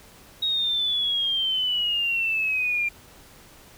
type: exponential sweep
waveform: triangle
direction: down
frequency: 3789 to 2378 Hz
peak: -18 dBFS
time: 0.42-2.89 s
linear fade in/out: 10 ms
effects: tanh soft clip ceiling -20 dBFS + pink hiss -50 dBFS RMS until 3.77 s